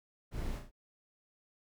brown noise with echo, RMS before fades -39 dBFS, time 0.31-0.61 s, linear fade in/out 50 ms, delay 35 ms, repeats 3, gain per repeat -5 dB, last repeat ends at 0.715 s, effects none

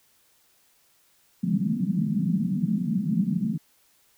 white band-pass noise, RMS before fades -25 dBFS, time 1.43-3.58 s, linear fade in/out 10 ms, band 160 to 220 Hz, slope 48 dB/octave, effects white hiss -63 dBFS RMS until 4.17 s

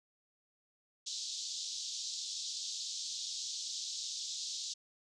pink band-pass noise, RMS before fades -41 dBFS, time 1.06-4.74 s, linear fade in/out 10 ms, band 3600 to 7100 Hz, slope 48 dB/octave, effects none

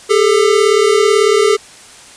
square tone pair together, 401.9 / 440 Hz, G4 / A4, +43 / 0 cents, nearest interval major second, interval 157 cents, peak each -12 dBFS, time 0.09-1.57 s, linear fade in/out 20 ms, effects white hiss -38 dBFS RMS until 2.16 s + resampled to 22050 Hz

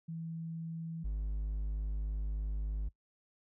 sine / triangle tone pair in turn, 163.9 / 51.63 Hz, E3 / G#1, -10 / -9 cents, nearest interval octave + minor sixth, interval 1999 cents, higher first, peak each -38 / -31 dBFS, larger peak second, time 0.08-1.04 / 1.04-2.89 s, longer second, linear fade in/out 10 ms, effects noise-tail reverb RT60 0.1 s tail -19 dB re dry

